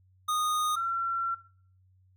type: tone pair in turn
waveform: square / sine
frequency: 1235 / 1359.5 Hz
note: D#6 / F6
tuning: -13 / -47 cents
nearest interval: major second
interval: 166 cents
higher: second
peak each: -27 dBFS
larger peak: neither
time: 0.28-0.76 / 0.76-1.35 s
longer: second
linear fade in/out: 10 ms
effects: noise-tail reverb RT60 0.5 s tail -19 dB re dry + added 93 Hz sine -60 dBFS peak until 2.16 s